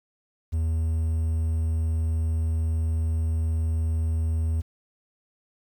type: tone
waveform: triangle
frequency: 80.6 Hz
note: E2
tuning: 38 cents flat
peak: -20 dBFS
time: 0.52-4.62 s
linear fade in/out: 20 ms
effects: 9-bit